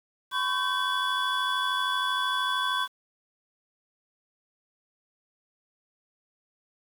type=tone cluster; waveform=triangle; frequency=1013 / 1106 / 1545 / 3410 Hz; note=B5 / C#6 / G6 / G#7; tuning=+44 / -4 / -26 / +45 cents; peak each=-29 dBFS; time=0.31-2.88 s; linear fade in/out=50 ms; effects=8-bit